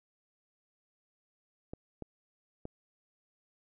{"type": "clicks", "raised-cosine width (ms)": 2, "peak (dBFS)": -27, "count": 3, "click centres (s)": [1.735, 2.023, 2.654], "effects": []}